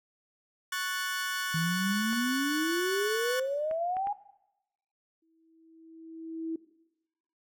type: chord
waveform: sawtooth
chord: F# minor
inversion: second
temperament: equal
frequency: 1108.7 / 1480 / 1760 Hz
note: C#6 / F#6 / A6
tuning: 0 / 0 / 0 cents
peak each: -33 / -30 / -33 dBFS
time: 0.72-3.4 s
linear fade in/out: 5 ms
type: exponential sweep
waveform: sine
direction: up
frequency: 157.6 to 830.6 Hz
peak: -28 dBFS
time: 1.54-4.13 s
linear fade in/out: 5 ms
type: clicks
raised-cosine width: 0.5 ms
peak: -29 dBFS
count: 4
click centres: 2.13 / 3.712 / 3.968 / 4.071 s
type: tone with exponential growth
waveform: sine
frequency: 325.1 Hz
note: E4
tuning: 24 cents flat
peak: -29 dBFS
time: 5.22-6.56 s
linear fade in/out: 5 ms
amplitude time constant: 290 ms
effects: noise-tail reverb RT60 0.9 s tail -18 dB re dry